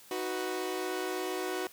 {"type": "chord", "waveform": "sawtooth", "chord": "B major", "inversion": "first", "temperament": "equal with one note detuned", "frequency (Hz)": [313.1, 370, 493.9], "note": ["D#4", "F#4", "B4"], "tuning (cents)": [11, 0, 0], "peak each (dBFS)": [-36, -30, -36], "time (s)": [0.11, 1.67], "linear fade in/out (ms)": 2, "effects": ["white hiss -55 dBFS RMS until 1.72 s", "high-pass 60 Hz 12 dB/octave"]}